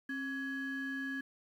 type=ring-modulated tone; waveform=triangle; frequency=704 Hz; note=F5; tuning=14 cents sharp; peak=-31 dBFS; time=0.09-1.21 s; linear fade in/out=5 ms; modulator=972 Hz; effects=11-bit